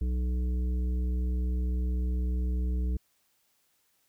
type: harmonic tone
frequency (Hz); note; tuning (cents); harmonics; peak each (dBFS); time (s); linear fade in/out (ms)
61.74; B1; 0; 1 / 3 / 5 / 7; -26 / -39 / -44 / -48; 0.01-2.97; 5
effects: white hiss -71 dBFS RMS until 4.08 s